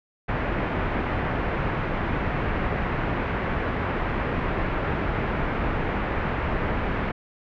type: low-pass noise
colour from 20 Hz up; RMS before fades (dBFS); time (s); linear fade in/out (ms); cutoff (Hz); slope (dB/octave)
pink; -26; 0.28-7.12; 10; 2200; 24
effects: none